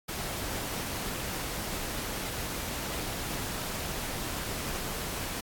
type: noise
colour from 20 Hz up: pink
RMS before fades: -35 dBFS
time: 0.08-5.41 s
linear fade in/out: 10 ms
effects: AAC 64 kbps